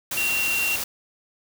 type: tone in noise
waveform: sine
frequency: 2748 Hz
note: F7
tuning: 29 cents flat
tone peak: -22 dBFS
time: 0.17-0.76 s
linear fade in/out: 5 ms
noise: white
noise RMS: -28 dBFS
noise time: 0.11-0.84 s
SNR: +3 dB
effects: none